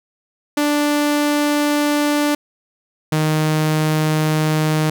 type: tone pair in turn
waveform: sawtooth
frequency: 293.7 / 155.19 Hz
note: D4 / D#3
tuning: 0 / -4 cents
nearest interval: major seventh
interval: 1104 cents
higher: first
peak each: -11 dBFS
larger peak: neither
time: 0.57-2.35 / 3.12-4.9 s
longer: neither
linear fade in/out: 5 ms
effects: none